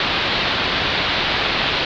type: low-pass noise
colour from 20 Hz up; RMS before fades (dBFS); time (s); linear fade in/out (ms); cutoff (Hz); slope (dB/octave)
white; -20; 0-1.85; 2; 4200; 48
effects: none

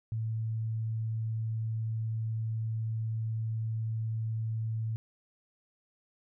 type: tone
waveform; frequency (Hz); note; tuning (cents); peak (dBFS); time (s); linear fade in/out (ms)
sine; 111.5; A2; +23; -30; 0.12-4.96; 0
effects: none

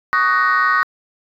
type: chord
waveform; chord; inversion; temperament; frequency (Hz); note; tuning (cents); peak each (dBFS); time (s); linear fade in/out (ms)
sine; D# minor seventh; third; just; 1120.1 / 1244.5 / 1493.4 / 1866.8; C#6 / D#6 / F#6 / A#6; +18 / 0 / +16 / +2; -17; 0.13-0.83; 0
effects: tanh soft clip ceiling -7 dBFS

